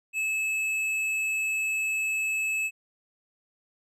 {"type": "tone with hard clipping", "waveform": "triangle", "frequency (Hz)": 2600, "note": "E7", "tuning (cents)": -24, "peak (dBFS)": -27, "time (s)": [0.13, 2.71], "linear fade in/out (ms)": 50, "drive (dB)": 11, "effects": []}